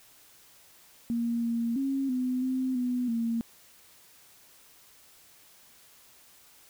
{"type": "tone with pitch steps", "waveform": "sine", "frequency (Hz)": [234.2, 232.7, 271.6, 253.3, 258.9, 247.9, 230.5], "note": ["A#3", "A#3", "C#4", "B3", "C4", "B3", "A#3"], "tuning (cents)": [8, -3, -35, 44, -18, 7, -19], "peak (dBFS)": -26, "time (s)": [1.1, 3.41], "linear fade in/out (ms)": 0, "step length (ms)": 330, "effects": ["white hiss -57 dBFS RMS until 6.69 s"]}